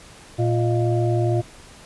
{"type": "harmonic tone with a mistuned harmonic", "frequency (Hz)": 116.54, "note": "A#2", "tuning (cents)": 0, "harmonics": [1, 3, 5, 6], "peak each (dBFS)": [-19, -23, -28, -29], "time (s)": [0.38, 1.42], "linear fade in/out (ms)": 20, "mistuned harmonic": 5, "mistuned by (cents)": 100, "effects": ["pink hiss -45 dBFS RMS until 1.85 s", "resampled to 24000 Hz"]}